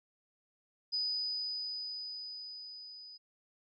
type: tone with level ramp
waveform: sine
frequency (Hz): 4978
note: D#8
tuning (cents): 0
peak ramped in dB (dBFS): -30 to -48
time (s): 0.92-3.18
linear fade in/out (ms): 20
effects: MP3 96 kbps